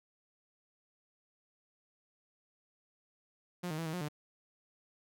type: tone with pitch steps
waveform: sawtooth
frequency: 177.9 / 155.4 / 165 / 158.2 / 179.4 / 149.3 Hz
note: F3 / D#3 / E3 / D#3 / F3 / D3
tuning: +32 / -2 / +2 / +29 / +47 / +29 cents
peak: -32 dBFS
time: 3.63-4.086 s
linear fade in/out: 10 ms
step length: 76 ms
effects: none